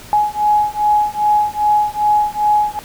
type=beating tone pair; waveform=sine; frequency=838 / 840.5 Hz; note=G#5 / G#5; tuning=+15 / +20 cents; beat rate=2.5 Hz; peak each=-15 dBFS; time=0.13-2.79 s; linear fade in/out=0 ms; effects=pink hiss -37 dBFS RMS until 2.84 s